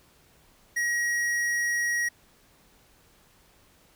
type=tone with tanh clipping; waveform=triangle; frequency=1900 Hz; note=A#6; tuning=33 cents sharp; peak=-26 dBFS; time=0.76-2.09 s; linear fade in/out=10 ms; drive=17 dB; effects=pink hiss -60 dBFS RMS until 3.95 s